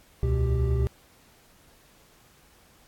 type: tone cluster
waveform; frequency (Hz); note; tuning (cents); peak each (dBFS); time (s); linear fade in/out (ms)
triangle; 68.7 / 78.8 / 122.4 / 392.6; C#2 / D#2 / B2 / G4; -15 / +23 / -15 / +3; -22 / -31 / -24 / -30; 0.23-0.87; 0
effects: pink hiss -58 dBFS RMS until 2.87 s + AAC 64 kbps